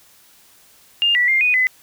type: tone with pitch steps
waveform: sine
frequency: 2812 / 1955 / 2109 / 2480 / 2019 Hz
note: F7 / B6 / C7 / D#7 / B6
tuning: +11 / -18 / +13 / -6 / +38 cents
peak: -13 dBFS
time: 1.02-1.67 s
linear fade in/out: 0 ms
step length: 130 ms
effects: white hiss -51 dBFS RMS until 1.82 s